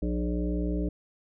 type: harmonic tone with a mistuned harmonic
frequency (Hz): 59.7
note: A#1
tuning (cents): +42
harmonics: 1 / 3 / 5 / 7 / 9 / 10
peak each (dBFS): -29 / -32 / -32 / -38 / -42 / -42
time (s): 0.02-0.89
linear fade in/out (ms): 5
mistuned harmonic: 5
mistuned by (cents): +18
effects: none